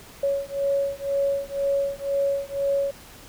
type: beating tone pair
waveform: sine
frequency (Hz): 556 / 558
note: C#5 / C#5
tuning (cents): +5 / +11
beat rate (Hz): 2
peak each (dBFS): -25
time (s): 0.23-2.91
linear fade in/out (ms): 5
effects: pink hiss -46 dBFS RMS until 3.28 s